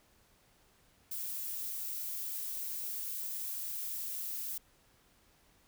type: noise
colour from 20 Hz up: violet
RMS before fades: -39 dBFS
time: 1.11-4.58 s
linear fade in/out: 5 ms
effects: pink hiss -67 dBFS RMS until 5.67 s